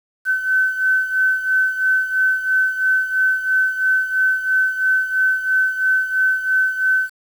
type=beating tone pair; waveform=sine; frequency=1523 / 1526 Hz; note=F#6 / G6; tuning=+50 / -47 cents; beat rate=3 Hz; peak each=-16 / -21 dBFS; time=0.25-7.1 s; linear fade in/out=50 ms; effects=7-bit